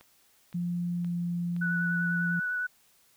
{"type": "click train", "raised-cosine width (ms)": 0.3, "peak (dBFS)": -35, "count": 4, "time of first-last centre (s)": [0.01, 1.564], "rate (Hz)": 1.93}
{"type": "tone with pitch glide", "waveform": "sine", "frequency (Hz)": [174.61, 173.5], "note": ["F3", "F3"], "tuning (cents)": [0, -11], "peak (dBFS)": -28, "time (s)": [0.54, 2.4], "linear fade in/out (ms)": 10, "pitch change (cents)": -11, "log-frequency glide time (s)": [0.97, 1.12]}
{"type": "tone with vibrato", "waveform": "sine", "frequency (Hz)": 1480, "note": "F#6", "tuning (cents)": 0, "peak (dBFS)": -28, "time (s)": [1.61, 2.67], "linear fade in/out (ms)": 10, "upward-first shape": "sine", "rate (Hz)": 10, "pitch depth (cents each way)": 15}
{"effects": ["white hiss -64 dBFS RMS until 3.16 s"]}